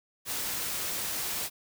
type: noise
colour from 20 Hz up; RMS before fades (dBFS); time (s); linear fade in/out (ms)
white; -33; 0.25-1.5; 50
effects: none